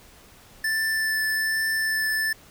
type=tone with vibrato; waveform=square; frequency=1761 Hz; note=A6; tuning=1 cent sharp; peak=-23 dBFS; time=0.64-2.33 s; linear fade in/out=5 ms; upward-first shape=triangle; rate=1.2 Hz; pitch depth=11 cents each way; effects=pink hiss -51 dBFS RMS until 2.5 s